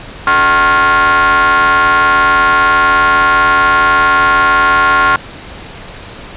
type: ring-modulated tone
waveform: 45% pulse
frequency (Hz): 160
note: D#3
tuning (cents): +49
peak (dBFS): -4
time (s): 0.27-5.16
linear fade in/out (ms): 2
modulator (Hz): 1240
effects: pink hiss -30 dBFS RMS until 6.36 s + resampled to 8000 Hz